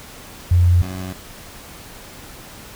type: tone pair in turn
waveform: sine / 20% pulse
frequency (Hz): 88.1 / 92.75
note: F2 / F#2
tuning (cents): +16 / +5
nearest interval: minor second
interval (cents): 89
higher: second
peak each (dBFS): -10 / -22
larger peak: first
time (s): 0.51-0.82 / 0.82-1.13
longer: neither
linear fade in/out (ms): 5
effects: pink hiss -39 dBFS RMS until 2.75 s